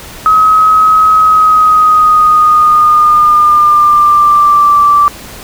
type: tone with pitch glide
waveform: sine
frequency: 1273 to 1167.3 Hz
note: D#6 to D6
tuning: +39 to -11 cents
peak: -3 dBFS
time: 0.26-5.08 s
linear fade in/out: 0 ms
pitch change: -150 cents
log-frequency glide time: 1.15-4.81 s
effects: pink hiss -29 dBFS RMS until 5.43 s